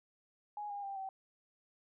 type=tone with pitch steps; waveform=sine; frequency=832 / 810.7 / 789.9 / 769.6 Hz; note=G#5 / G#5 / G5 / G5; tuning=+3 / -42 / +13 / -32 cents; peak=-39 dBFS; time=0.57-1.09 s; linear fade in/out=2 ms; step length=130 ms; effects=none